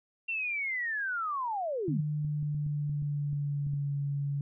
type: linear sweep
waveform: sine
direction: down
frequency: 2738 to 140 Hz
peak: -30 dBFS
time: 0.28-2.01 s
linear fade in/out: 10 ms
type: tone with pitch glide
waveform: sine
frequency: 150.2 to 141.77 Hz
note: D3 to C#3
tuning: +39 to +39 cents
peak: -29 dBFS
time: 1.88-4.41 s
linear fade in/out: 2 ms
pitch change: -100 cents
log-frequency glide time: 2.05-3.94 s
type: clicks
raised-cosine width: 5 ms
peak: -32 dBFS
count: 9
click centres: 2.248 / 2.428 / 2.547 / 2.665 / 2.896 / 3.024 / 3.33 / 3.667 / 3.736 s
effects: none